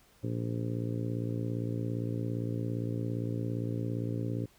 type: harmonic tone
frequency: 57.5 Hz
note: A#1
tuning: 23 cents flat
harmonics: 2 / 3 / 4 / 5 / 6 / 7 / 8 / 9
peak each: -33 / -40 / -42 / -38 / -46 / -43 / -48 / -46 dBFS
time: 0.23-4.46 s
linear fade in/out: 10 ms
effects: pink hiss -63 dBFS RMS until 4.58 s